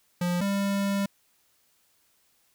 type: tone pair in turn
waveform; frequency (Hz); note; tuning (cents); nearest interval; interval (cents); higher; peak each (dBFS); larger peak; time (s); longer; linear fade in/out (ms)
square; 176.4 / 198.7; F3 / G3; +18 / +24; major second; 206; second; -25; neither; 0.21-0.41 / 0.41-1.06; second; 5
effects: white hiss -67 dBFS RMS until 2.54 s